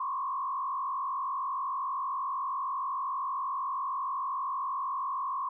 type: tone with frequency modulation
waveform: sine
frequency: 1076 Hz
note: C6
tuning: 48 cents sharp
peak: -30 dBFS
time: 0-5.49 s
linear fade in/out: 5 ms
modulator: 46.4 Hz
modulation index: 1.4
effects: none